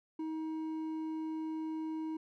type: tone with hard clipping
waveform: sine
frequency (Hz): 316.6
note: D#4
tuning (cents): +30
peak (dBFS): -37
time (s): 0.19-2.17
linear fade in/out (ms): 5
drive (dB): 5
effects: none